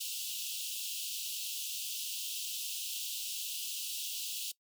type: high-pass noise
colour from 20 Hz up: pink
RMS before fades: -39 dBFS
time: 0-4.52 s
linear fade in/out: 10 ms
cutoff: 2700 Hz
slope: 96 dB/octave
effects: noise-tail reverb RT60 0.1 s tail -20 dB re dry